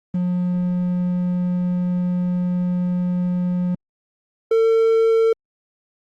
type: tone pair in turn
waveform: triangle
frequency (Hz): 178.9 / 450.8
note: F3 / A4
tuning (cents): +42 / +42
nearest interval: octave + major third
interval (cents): 1600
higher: second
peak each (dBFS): -16 / -11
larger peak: second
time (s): 0.14-3.75 / 4.51-5.33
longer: first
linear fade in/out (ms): 5
effects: Opus 24 kbps